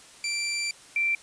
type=tone pair in turn; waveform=20% pulse / sine; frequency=2349 / 2349 Hz; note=D7 / D7; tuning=0 / 0 cents; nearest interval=unison; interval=0 cents; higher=neither; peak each=-22 / -22 dBFS; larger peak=neither; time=0.24-0.71 / 0.96-1.15 s; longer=first; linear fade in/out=2 ms; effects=white hiss -50 dBFS RMS until 1.22 s + resampled to 22050 Hz